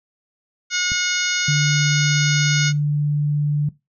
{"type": "harmonic tone", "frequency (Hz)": 724, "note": "F#5", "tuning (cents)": -38, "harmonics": [2, 3, 4, 5, 6, 7, 8, 9], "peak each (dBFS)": [-24, -25, -29, -28, -29, -27, -29, -26], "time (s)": [0.7, 2.73], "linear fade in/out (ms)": 50}
{"type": "click", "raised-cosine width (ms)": 5, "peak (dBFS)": -18, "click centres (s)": 0.919}
{"type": "tone", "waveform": "sine", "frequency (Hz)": 147.2, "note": "D3", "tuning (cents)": 4, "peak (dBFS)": -16, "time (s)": [1.48, 3.69], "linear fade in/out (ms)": 5}
{"effects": ["noise-tail reverb RT60 0.2 s tail -18 dB re dry"]}